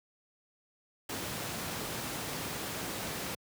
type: noise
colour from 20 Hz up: pink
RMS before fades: -37 dBFS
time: 1.09-3.35 s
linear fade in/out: 5 ms
effects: high-pass 100 Hz 12 dB/octave